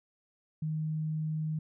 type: tone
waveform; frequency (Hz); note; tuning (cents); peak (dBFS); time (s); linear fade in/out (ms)
sine; 155.9; D#3; +4; -30; 0.62-1.59; 5
effects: none